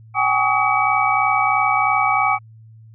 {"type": "tone cluster", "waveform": "sine", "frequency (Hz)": [764, 827, 1132, 1262, 2281], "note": ["G5", "G#5", "C#6", "D#6", "C#7"], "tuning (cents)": [-45, -8, 36, 24, 49], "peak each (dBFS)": -21, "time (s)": [0.14, 2.39], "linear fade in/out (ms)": 50, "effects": ["added 111 Hz sine -41 dBFS peak until 2.94 s"]}